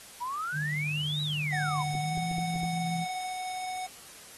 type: exponential two-way sweep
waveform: sine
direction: up then down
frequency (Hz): 939 to 3951 to 939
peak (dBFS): -31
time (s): 0.2-1.84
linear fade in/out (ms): 20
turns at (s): 1.22
type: tone with pitch glide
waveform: sine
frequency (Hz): 150 to 168.37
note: D3 to E3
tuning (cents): +37 to +37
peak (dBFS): -31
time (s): 0.52-3.06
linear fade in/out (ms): 50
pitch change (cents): +200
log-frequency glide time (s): 1.99-2.23
type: tone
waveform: square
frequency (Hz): 740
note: F#5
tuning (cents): 0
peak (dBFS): -34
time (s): 1.52-3.87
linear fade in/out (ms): 10
type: clicks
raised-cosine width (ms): 3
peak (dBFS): -29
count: 6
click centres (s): 1.951 / 2.177 / 2.314 / 2.384 / 2.56 / 2.632
effects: white hiss -49 dBFS RMS until 4.37 s + AAC 32 kbps